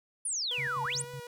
sine exponential two-way sweep, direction down then up, 10200 to 856 to 10200 Hz, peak -30 dBFS, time 0.25-1.02 s, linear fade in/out 5 ms, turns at 0.83 s
sawtooth tone with vibrato, 486.4 Hz, B4, 26 cents flat, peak -38 dBFS, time 0.51-1.27 s, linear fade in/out 2 ms, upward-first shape sine, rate 5.3 Hz, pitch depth 21 cents each way
sine tone with tremolo, 136.7 Hz, C#3, 24 cents flat, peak -39 dBFS, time 0.58-1.2 s, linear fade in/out 5 ms, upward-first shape square, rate 5.4 Hz, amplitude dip 70%
effects none

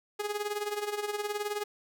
sawtooth tone with tremolo, 415.3 Hz, G#4, in tune, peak -25 dBFS, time 0.19-1.64 s, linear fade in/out 10 ms, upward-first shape sine, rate 19 Hz, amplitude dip 70%, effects none

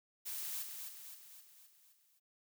blue noise with echo, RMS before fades -42 dBFS, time 0.25-0.64 s, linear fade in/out 20 ms, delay 260 ms, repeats 6, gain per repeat -5 dB, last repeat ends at 2.2 s, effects noise-tail reverb RT60 0.1 s tail -26 dB re dry

